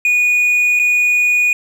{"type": "tone with dropouts", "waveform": "triangle", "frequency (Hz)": 2460, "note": "D#7", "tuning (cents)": -20, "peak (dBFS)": -9, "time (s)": [0.05, 1.53], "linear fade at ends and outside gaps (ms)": 2, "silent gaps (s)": [0.792, 0.796], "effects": []}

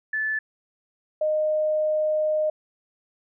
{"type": "tone pair in turn", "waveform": "sine", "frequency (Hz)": [1742, 615.9], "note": ["A6", "D#5"], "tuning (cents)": [-18, -18], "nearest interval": "octave + tritone", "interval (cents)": 1800, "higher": "first", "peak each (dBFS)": [-23, -20], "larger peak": "second", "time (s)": [[0.13, 0.39], [1.21, 2.5]], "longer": "second", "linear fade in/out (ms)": 5, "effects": []}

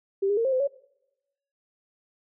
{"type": "tone with pitch steps", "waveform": "sine", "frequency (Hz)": [392.2, 408, 459.2, 532, 514, 559], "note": ["G4", "G#4", "A#4", "C5", "C5", "C#5"], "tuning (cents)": [1, -31, -26, 29, -31, 14], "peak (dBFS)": -21, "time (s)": [0.22, 0.676], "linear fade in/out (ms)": 10, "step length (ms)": 76, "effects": ["noise-tail reverb RT60 0.9 s tail -23 dB re dry"]}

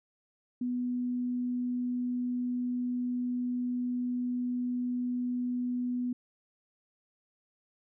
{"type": "tone", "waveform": "sine", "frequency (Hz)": 246.9, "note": "B3", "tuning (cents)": 0, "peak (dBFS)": -29, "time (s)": [0.61, 6.13], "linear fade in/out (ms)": 5, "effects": []}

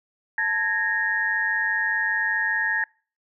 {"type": "tone cluster", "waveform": "sine", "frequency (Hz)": [882, 1659, 1854], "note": ["A5", "G#6", "A#6"], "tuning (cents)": [4, -2, -10], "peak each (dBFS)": [-32, -24, -24], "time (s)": [0.38, 2.84], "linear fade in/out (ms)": 2, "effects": ["noise-tail reverb RT60 0.4 s tail -25 dB re dry"]}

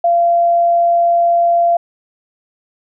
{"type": "tone", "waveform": "sine", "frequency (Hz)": 687, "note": "F5", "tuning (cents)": -29, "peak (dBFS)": -9, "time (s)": [0.04, 1.77], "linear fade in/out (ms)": 5, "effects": []}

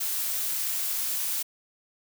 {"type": "noise", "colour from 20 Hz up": "blue", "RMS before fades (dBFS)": -29, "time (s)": [0, 1.43], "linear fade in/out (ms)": 10, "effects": []}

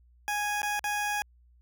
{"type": "tone with dropouts", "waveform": "20% pulse", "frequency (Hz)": 829, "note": "G#5", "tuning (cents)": -3, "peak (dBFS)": -23, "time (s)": [0.28, 1.22], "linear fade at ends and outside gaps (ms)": 0, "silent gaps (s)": [[0.618, 0.631], [0.793, 0.842]], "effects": ["added 60 Hz sine -57 dBFS peak until 1.61 s"]}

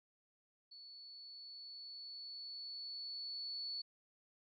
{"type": "tone with level ramp", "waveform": "sine", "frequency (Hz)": 4435, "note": "C#8", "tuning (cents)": 0, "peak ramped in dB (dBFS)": [-53, -40], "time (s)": [0.71, 3.82], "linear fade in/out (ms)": 10, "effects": []}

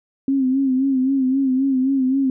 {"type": "tone with vibrato", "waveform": "sine", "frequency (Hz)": 265.3, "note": "C4", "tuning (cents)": 24, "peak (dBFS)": -15, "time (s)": [0.28, 2.3], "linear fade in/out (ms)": 2, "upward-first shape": "sine", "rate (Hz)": 3.8, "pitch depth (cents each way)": 63, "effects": []}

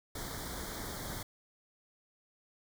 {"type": "band-stop noise", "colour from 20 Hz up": "pink", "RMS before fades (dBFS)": -41, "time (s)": [0.15, 1.23], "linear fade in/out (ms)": 5, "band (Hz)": [2200, 3200], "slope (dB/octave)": 96, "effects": []}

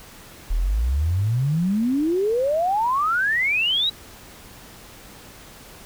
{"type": "exponential sweep", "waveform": "sine", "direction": "up", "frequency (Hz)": [37.5, 3951], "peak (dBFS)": -18, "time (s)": [0.5, 3.9], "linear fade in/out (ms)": 10, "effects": ["pink hiss -44 dBFS RMS until 5.85 s"]}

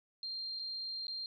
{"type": "tone with dropouts", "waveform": "sine", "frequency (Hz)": 4186, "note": "C8", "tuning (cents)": 0, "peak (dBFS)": -38, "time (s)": [0.23, 1.26], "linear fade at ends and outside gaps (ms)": 1, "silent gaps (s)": [[0.591, 0.595], [1.069, 1.081]], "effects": []}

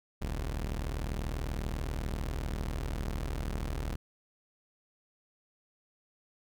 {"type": "tone pair together", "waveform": "sawtooth", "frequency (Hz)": [40.2, 67.7], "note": ["E1", "C#2"], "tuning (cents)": [-43, -40], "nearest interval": "major sixth", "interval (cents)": 903, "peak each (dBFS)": [-30, -34], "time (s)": [0.21, 3.96], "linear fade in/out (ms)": 10, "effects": []}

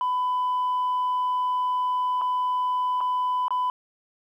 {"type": "tone with dropouts", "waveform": "sine", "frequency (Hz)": 1000, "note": "B5", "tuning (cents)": 21, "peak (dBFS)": -20, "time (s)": [0.01, 3.7], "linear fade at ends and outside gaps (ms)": 1, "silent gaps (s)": [[2.213, 2.217], [3.006, 3.011], [3.482, 3.506]], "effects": ["tanh soft clip ceiling -20 dBFS", "10-bit"]}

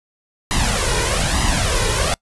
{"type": "noise with flanger", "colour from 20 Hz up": "pink", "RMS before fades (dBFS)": -18, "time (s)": [0.51, 2.14], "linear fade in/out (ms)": 0, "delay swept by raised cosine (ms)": [1, 2.1], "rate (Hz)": 1.1, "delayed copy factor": 0.7, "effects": ["noise-tail reverb RT60 0.1 s tail -26 dB re dry", "resampled to 24000 Hz"]}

